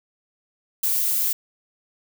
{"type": "noise", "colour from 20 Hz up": "violet", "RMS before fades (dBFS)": -22, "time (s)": [0.83, 1.33], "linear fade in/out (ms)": 5, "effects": []}